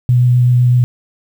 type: tone with vibrato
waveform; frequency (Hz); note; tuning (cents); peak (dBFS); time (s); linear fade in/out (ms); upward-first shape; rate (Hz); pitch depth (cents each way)
sine; 123.47; B2; 0; -7; 0.09-0.84; 0; sine; 7.9; 11
effects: 7-bit